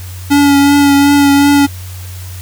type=tone with vibrato; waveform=square; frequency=283.5 Hz; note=C#4; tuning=39 cents sharp; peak=-6 dBFS; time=0.3-1.67 s; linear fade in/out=20 ms; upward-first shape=triangle; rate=2.7 Hz; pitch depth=22 cents each way; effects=added 91 Hz sine -24 dBFS peak until 2.41 s + white hiss -34 dBFS RMS until 2.41 s